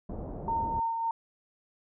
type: low-pass noise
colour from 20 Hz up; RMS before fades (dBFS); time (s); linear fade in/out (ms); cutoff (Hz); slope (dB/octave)
pink; -38; 0.09-0.8; 5; 750; 24
type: tone with tremolo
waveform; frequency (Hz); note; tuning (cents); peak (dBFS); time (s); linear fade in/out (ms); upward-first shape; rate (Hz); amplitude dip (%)
sine; 914; A#5; -34; -26; 0.48-1.11; 2; sine; 3.6; 35
effects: none